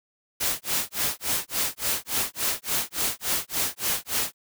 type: noise with tremolo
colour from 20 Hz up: white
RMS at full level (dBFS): -24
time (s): 0.4-4.34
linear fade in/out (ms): 10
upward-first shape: sine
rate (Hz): 3.5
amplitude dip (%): 100
effects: none